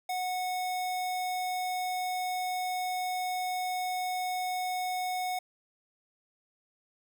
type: tone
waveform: square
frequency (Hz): 734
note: F#5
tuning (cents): -14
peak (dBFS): -31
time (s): 0.09-5.39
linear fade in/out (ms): 5
effects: none